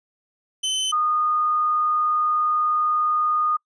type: tone pair in turn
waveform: sawtooth / sine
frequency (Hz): 3051 / 1228.4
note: G7 / D#6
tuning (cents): -48 / -23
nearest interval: octave + major third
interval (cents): 1575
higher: first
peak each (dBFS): -18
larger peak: neither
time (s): 0.63-0.92 / 0.92-3.57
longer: second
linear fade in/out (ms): 10
effects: noise-tail reverb RT60 0.1 s tail -26 dB re dry + resampled to 22050 Hz